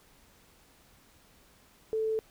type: tone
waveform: sine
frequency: 440 Hz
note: A4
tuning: in tune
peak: -27 dBFS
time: 1.93-2.19 s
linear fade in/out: 0 ms
effects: pink hiss -61 dBFS RMS until 2.3 s